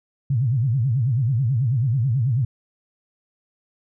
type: tone with vibrato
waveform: sine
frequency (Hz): 124.4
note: B2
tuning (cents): +13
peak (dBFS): -17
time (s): 0.3-2.45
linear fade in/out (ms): 5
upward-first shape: sine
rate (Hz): 9.2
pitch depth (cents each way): 230
effects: none